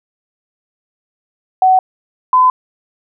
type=tone pair in turn; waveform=sine; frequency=750 / 1015.1 Hz; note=F#5 / B5; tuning=+23 / +47 cents; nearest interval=perfect fourth; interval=524 cents; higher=second; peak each=-6 dBFS; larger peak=neither; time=1.62-1.79 / 2.33-2.5 s; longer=neither; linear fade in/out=2 ms; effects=none